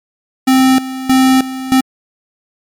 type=tone with tremolo; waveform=square; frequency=261.6 Hz; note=C4; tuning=in tune; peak=-7 dBFS; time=0.47-1.81 s; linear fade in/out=10 ms; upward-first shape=square; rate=1.6 Hz; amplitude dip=80%; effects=MP3 96 kbps